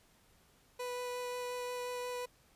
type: tone with vibrato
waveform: 30% pulse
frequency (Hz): 493.9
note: B4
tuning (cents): 0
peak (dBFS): -35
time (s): 0.79-2.26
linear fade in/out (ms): 10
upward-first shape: sine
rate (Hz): 5.6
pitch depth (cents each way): 8
effects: pink hiss -67 dBFS RMS until 2.55 s + resampled to 32000 Hz